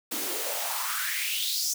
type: noise with high-pass filter sweep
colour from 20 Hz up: white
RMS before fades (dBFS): -30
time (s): 0.11-1.74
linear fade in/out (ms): 10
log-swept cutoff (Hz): 250 to 6200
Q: 4.6
effects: none